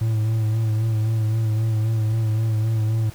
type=tone with vibrato; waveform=triangle; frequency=110.3 Hz; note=A2; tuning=5 cents sharp; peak=-16 dBFS; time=0.01-3.1 s; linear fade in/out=5 ms; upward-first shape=sine; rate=3.8 Hz; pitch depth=36 cents each way; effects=pink hiss -45 dBFS RMS until 3.14 s